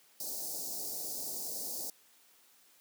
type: band-stop noise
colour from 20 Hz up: white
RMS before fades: -39 dBFS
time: 0.2-1.9 s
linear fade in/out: 2 ms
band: 800 to 4500 Hz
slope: 48 dB/octave
effects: white hiss -64 dBFS RMS until 2.8 s + high-pass 200 Hz 12 dB/octave